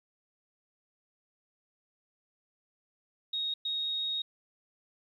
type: tone bursts at uneven times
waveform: sine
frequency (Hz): 3751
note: A#7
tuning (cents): +10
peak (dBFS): -30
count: 2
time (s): 3.33-3.54 / 3.65-4.22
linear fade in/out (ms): 5
effects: 11-bit